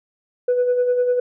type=tone with tremolo; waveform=sine; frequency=493.9 Hz; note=B4; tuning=in tune; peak=-12 dBFS; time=0.48-1.2 s; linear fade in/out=5 ms; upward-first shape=sine; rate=10 Hz; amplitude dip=50%; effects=tanh soft clip ceiling -12 dBFS